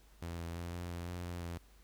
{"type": "tone with pitch steps", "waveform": "sawtooth", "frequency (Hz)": [84.9, 84.2, 86.1, 87.4, 86.3, 88.3, 87.3, 85.5], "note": ["F2", "E2", "F2", "F2", "F2", "F2", "F2", "F2"], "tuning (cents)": [-48, 37, -24, 2, -20, 20, 0, -36], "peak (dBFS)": -36, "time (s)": [0.22, 1.58], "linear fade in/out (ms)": 5, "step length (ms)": 170, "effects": ["added 50 Hz sine -60 dBFS peak until 1.83 s", "pink hiss -67 dBFS RMS until 1.83 s"]}